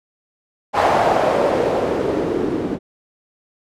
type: noise with low-pass filter sweep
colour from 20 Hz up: blue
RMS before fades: -18 dBFS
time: 0.73-2.79 s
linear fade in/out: 50 ms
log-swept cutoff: 790 to 300 Hz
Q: 2.5
effects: none